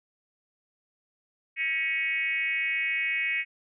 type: tone with frequency modulation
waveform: sine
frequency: 2223 Hz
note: C#7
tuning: 4 cents sharp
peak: -25 dBFS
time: 1.56-3.45 s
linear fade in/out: 50 ms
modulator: 300 Hz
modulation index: 1.1
effects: none